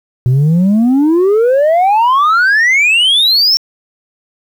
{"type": "exponential sweep", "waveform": "sine", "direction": "up", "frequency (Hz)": [121.1, 5530], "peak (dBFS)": -4, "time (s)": [0.26, 3.57], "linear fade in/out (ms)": 0, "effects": ["tanh soft clip ceiling -6 dBFS", "7-bit"]}